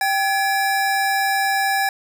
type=tone pair together; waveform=square; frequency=783.9 / 1696 Hz; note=G5 / G#6; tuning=0 / +36 cents; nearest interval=octave + minor second; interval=1336 cents; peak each=-20 / -22 dBFS; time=0.01-1.89 s; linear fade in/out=2 ms; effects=none